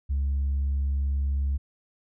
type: tone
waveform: sine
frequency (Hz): 69.3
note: C#2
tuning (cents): 0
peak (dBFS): -21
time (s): 0.09-1.58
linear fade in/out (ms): 20
effects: tanh soft clip ceiling -21 dBFS